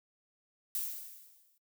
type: noise with exponential decay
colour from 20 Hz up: violet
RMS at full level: -33 dBFS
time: 0.75-1.58 s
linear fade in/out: 2 ms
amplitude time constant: 180 ms
effects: noise-tail reverb RT60 0.1 s tail -21 dB re dry